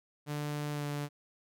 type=tone with pitch glide; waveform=sawtooth; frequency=147.7 to 145.5 Hz; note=D3 to D3; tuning=+10 to -16 cents; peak=-30 dBFS; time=0.26-1.09 s; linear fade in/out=50 ms; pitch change=-26 cents; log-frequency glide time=0.72-0.85 s; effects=none